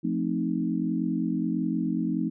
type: chord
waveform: sine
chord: F dominant seventh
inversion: none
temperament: equal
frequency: 174.61 / 220 / 261.6 / 311.1 Hz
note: F3 / A3 / C4 / Eb4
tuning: 0 / 0 / 0 / 0 cents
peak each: -30 dBFS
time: 0.03-2.3 s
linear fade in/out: 20 ms
effects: none